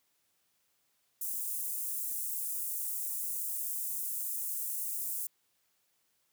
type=high-pass noise; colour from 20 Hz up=white; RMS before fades=-36 dBFS; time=1.21-5.27 s; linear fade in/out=5 ms; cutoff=8300 Hz; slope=24 dB/octave; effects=white hiss -75 dBFS RMS until 6.32 s + high-pass 60 Hz 12 dB/octave